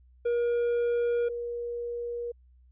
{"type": "tone pair in turn", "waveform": ["triangle", "sine"], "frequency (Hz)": [476.1, 476.1], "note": ["A#4", "A#4"], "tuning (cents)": [37, 37], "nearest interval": "unison", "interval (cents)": 0, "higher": "neither", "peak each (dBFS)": [-22, -31], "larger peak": "first", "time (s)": [[0.25, 1.29], [1.29, 2.32]], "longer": "first", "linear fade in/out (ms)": 10, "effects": ["added 62 Hz sine -55 dBFS peak until 2.71 s", "resampled to 8000 Hz"]}